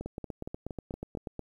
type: two click trains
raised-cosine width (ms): 2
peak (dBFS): -23 / -24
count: 12 / 6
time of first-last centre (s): 0.06-1.393 / 0.01-1.173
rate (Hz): 8.25 / 4.3
effects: 10-bit

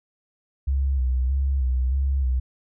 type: tone with vibrato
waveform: sine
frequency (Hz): 65.7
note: C2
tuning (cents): +8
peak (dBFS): -19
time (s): 0.67-2.4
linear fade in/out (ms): 10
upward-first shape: square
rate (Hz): 1.6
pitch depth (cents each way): 59
effects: none

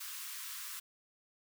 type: high-pass noise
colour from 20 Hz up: white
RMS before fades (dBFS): -44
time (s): 0-0.8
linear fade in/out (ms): 10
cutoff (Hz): 990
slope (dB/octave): 96
effects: none

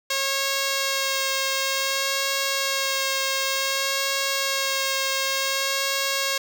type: tone with vibrato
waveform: 5% pulse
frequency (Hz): 543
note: C#5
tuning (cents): -36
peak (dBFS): -11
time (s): 0.1-6.38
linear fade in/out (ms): 5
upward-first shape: sine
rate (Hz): 0.55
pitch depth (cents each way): 13
effects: none

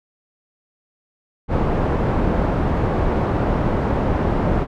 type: low-pass noise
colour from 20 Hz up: pink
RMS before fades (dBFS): -19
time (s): 1.48-4.67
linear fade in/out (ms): 50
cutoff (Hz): 910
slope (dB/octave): 12
effects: none

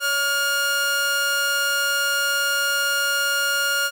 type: tone pair together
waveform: sawtooth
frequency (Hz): 563 / 1416.3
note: C#5 / F6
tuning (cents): +27 / +24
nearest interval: octave + major third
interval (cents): 1597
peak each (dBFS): -27 / -16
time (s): 0-3.91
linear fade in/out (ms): 50
effects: none

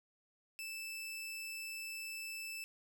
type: tone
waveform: sawtooth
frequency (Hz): 2637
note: E7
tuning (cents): 0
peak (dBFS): -39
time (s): 0.59-2.64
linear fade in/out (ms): 0
effects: none

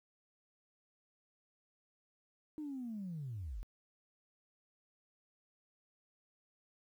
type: linear sweep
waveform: sine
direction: down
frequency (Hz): 312 to 36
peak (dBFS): -39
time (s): 2.58-3.63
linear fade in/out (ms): 0
effects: tanh soft clip ceiling -36 dBFS + 12-bit

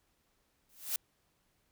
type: noise with exponential growth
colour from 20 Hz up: blue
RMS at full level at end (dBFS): -30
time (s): 0.69-0.96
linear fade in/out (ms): 2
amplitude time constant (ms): 58
effects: pink hiss -75 dBFS RMS until 1.71 s

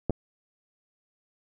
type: clicks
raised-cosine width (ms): 2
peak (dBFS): -12 / -16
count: 2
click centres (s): 0.097 / 0.106
effects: none

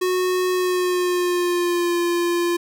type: tone with pitch glide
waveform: square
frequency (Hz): 366.5 to 346.3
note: F#4 to F4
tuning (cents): -16 to -15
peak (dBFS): -19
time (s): 0.01-2.57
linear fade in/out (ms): 10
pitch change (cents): -99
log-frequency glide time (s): 0.51-1.98
effects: none

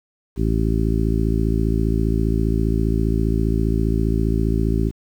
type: harmonic tone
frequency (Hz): 55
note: A1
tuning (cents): 0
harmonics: 1 / 2 / 3 / 4 / 5 / 6 / 7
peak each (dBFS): -20 / -23 / -25 / -26 / -27 / -28 / -28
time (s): 0.36-4.92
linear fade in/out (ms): 50
effects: 8-bit

